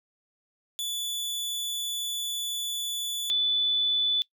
sawtooth / sine tone pair in turn, 3462 / 3484 Hz, A7 / A7, -29 / -18 cents, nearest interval unison, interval 11 cents, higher second, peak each -26 / -22 dBFS, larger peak second, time 0.79-3.3 / 3.3-4.22 s, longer first, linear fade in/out 0 ms, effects noise-tail reverb RT60 0.1 s tail -21 dB re dry

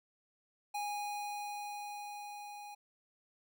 square tone with level ramp, 824 Hz, G#5, 14 cents flat, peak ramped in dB -36 to -47 dBFS, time 0.74-2.75 s, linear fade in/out 10 ms, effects none

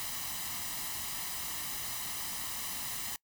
white noise with comb filter, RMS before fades -38 dBFS, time 0-3.16 s, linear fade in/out 0 ms, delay 1 ms, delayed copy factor +0.6, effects noise-tail reverb RT60 0.1 s tail -24 dB re dry

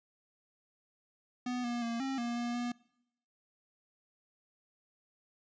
square tone with pitch steps, 247.8 / 239.3 / 232.6 / 268.3 / 237.3 / 238.9 / 241.7 Hz, B3 / A#3 / A#3 / C4 / A#3 / A#3 / B3, +6 / +46 / -4 / +44 / +31 / +43 / -37 cents, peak -34 dBFS, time 1.46-2.72 s, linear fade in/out 5 ms, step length 180 ms, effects noise-tail reverb RT60 0.8 s tail -23 dB re dry + resampled to 16000 Hz

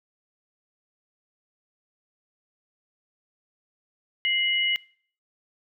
sine tone pair together, 2093 / 2928 Hz, C7 / F#7, 0 / -19 cents, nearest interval tritone, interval 581 cents, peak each -24 dBFS, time 4.25-4.76 s, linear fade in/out 0 ms, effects noise-tail reverb RT60 0.5 s tail -23 dB re dry

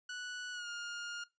sawtooth tone with pitch glide, 1477 to 1416.8 Hz, F#6 to F6, -3 to +24 cents, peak -37 dBFS, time 0.09-1.24 s, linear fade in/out 5 ms, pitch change -73 cents, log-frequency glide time 0.52-0.68 s, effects noise-tail reverb RT60 0.2 s tail -19 dB re dry + resampled to 16000 Hz

